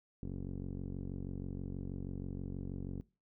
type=tone with low-pass filter; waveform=15% pulse; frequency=46.25 Hz; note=F#1; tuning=in tune; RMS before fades=-41 dBFS; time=0.23-3.01 s; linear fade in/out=0 ms; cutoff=300 Hz; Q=7.2; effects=noise-tail reverb RT60 0.3 s tail -21 dB re dry